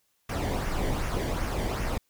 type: noise with flanger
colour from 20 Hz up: brown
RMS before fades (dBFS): -29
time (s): 0.29-1.98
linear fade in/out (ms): 5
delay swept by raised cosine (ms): 0.24 to 0.79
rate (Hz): 2.6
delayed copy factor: -0.55
effects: white hiss -72 dBFS RMS until 2.09 s